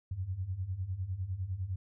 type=beating tone pair; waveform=sine; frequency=87.31 / 97.21 Hz; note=F2 / G2; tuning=0 / -14 cents; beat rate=9.9 Hz; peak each=-39 / -35 dBFS; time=0.11-1.76 s; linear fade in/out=5 ms; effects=none